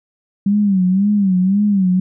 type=tone with vibrato; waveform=sine; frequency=194.8 Hz; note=G3; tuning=11 cents flat; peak=-11 dBFS; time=0.46-2 s; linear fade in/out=5 ms; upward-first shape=sine; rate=1.9 Hz; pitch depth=120 cents each way; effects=none